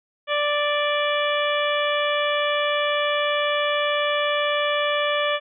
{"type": "harmonic tone with a mistuned harmonic", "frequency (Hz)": 587.3, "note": "D5", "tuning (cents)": 0, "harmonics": [1, 2, 3, 4, 5, 6], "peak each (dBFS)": [-23, -26, -28, -29, -30, -31], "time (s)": [0.27, 5.4], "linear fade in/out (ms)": 50, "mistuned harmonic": 6, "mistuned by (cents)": -49, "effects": []}